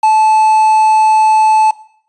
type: tone with quantisation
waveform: triangle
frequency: 870 Hz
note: A5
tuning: 20 cents flat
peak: -4 dBFS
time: 0.03-1.71 s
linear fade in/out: 5 ms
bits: 5
effects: noise-tail reverb RT60 0.6 s tail -18 dB re dry + resampled to 22050 Hz